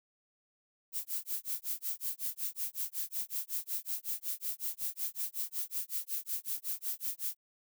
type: noise with tremolo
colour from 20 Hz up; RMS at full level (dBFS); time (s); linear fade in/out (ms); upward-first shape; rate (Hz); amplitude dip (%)
violet; -34; 0.92-7.37; 50; sine; 5.4; 100
effects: none